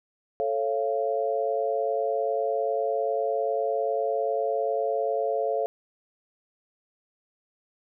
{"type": "chord", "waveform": "sine", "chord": "A augmented", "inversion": "none", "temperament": "just", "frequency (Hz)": [440, 550, 687.5], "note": ["A4", "C#5", "E#5"], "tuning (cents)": [0, -14, -27], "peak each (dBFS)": -28, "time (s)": [0.4, 5.66], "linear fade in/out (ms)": 0, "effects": []}